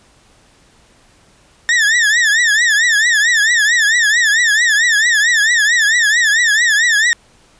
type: tone with vibrato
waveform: 40% pulse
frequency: 1800 Hz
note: A6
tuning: 39 cents sharp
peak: -9 dBFS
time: 1.69-7.13 s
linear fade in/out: 0 ms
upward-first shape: triangle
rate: 4.5 Hz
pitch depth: 170 cents each way
effects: pink hiss -50 dBFS RMS until 7.59 s + resampled to 22050 Hz